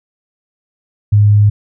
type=tone; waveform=sine; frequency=103.83 Hz; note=G#2; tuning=in tune; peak=-5 dBFS; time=1.12-1.5 s; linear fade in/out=10 ms; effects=none